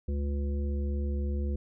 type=harmonic tone with a mistuned harmonic; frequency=70.9 Hz; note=C#2; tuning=40 cents sharp; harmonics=1 / 3 / 5 / 7; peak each=-28 / -38 / -42 / -45 dBFS; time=0.08-1.56 s; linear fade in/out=5 ms; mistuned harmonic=1; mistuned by=+21 cents; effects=none